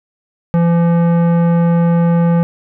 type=tone with tanh clipping; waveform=sine; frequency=169.9 Hz; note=F3; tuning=47 cents flat; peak=-11 dBFS; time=0.54-2.43 s; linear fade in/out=0 ms; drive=15 dB; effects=none